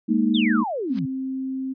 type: chord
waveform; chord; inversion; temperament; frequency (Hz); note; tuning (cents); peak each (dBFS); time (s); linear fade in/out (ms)
sine; Ab suspended second; none; equal; 207.7 / 233.1 / 311.1; Ab3 / Bb3 / Eb4; 0 / 0 / 0; -22 / -20 / -23; 0.08-0.64; 20
type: exponential sweep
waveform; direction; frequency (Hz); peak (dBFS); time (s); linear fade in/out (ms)
sine; down; 3800 to 135.6; -24; 0.34-1.06; 10
type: noise with exponential growth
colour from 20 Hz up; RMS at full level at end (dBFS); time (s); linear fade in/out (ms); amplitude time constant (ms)
white; -35; 0.87-0.99; 0; 26
type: tone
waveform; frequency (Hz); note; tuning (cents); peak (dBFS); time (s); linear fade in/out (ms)
sine; 263.8; C4; +14; -25; 0.89-1.74; 20
effects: resampled to 11025 Hz